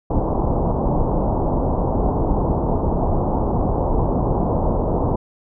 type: low-pass noise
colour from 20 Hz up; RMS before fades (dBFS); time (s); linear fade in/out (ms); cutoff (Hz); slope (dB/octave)
pink; -19; 0.1-5.16; 5; 970; 48
effects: none